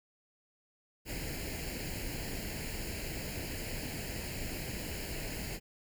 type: noise with comb filter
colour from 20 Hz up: pink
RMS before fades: -39 dBFS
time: 1.05-5.6 s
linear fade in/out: 50 ms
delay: 0.42 ms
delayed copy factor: +0.75
effects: none